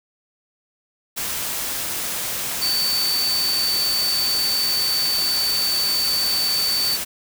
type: tone in noise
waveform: sine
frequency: 4539 Hz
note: C#8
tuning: 40 cents sharp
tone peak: -19 dBFS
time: 2.61-6.97 s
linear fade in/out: 20 ms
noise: white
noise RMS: -26 dBFS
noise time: 1.16-7.05 s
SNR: +4 dB
effects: none